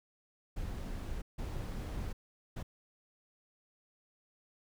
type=noise bursts at uneven times; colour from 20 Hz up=brown; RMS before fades=-39 dBFS; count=3; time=0.56-1.22 / 1.38-2.13 / 2.56-2.63 s; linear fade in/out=10 ms; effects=none